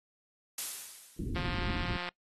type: noise with exponential decay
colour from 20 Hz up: blue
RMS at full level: -32 dBFS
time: 0.58-1.55 s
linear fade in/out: 2 ms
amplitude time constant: 210 ms
type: low-pass noise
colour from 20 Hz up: pink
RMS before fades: -35 dBFS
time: 1.19-1.97 s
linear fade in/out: 2 ms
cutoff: 370 Hz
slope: 48 dB/octave
type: click train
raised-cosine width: 0.3 ms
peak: -22 dBFS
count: 130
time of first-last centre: 1.36-2.089 s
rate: 177 Hz
effects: noise-tail reverb RT60 0.1 s tail -24 dB re dry + AAC 32 kbps